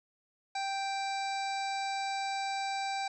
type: harmonic tone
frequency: 784 Hz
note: G5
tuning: in tune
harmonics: 1 / 2 / 3 / 5 / 6 / 7 / 8 / 9 / 10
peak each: -33 / -44 / -41 / -44 / -46 / -51 / -54 / -59 / -50 dBFS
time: 0.55-3.08 s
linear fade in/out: 5 ms
effects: none